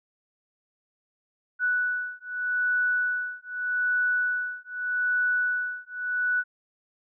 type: beating tone pair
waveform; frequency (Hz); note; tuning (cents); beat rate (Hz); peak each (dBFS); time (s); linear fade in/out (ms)
sine; 1480 / 1480.82; F#6 / F#6; 0 / +1; 0.82; -27; 1.59-6.44; 50
effects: none